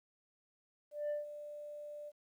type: tone with ADSR envelope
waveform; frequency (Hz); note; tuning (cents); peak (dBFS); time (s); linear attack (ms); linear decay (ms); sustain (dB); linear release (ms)
sine; 591; D5; +11; -31; 0.91-2.12; 190; 150; -13; 40
effects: tanh soft clip ceiling -33 dBFS + 12-bit